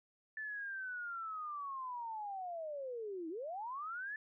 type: linear two-way sweep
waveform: sine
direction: down then up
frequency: 1760 to 310.6 to 1760 Hz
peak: -40 dBFS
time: 0.37-4.16 s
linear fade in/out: 2 ms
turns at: 3.29 s
effects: none